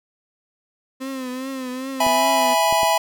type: tone with vibrato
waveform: 35% pulse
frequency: 260 Hz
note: C4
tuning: 11 cents flat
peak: -25 dBFS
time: 1-2.55 s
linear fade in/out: 20 ms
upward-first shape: triangle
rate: 2.5 Hz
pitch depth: 73 cents each way
type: chord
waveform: square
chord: E major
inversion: none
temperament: equal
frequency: 659.3 / 830.6 / 987.8 Hz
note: E5 / G#5 / B5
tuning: 0 / 0 / 0 cents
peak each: -21 dBFS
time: 2-2.98 s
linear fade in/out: 5 ms
type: clicks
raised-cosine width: 2 ms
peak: -18 dBFS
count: 3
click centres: 2.066 / 2.726 / 2.832 s
effects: none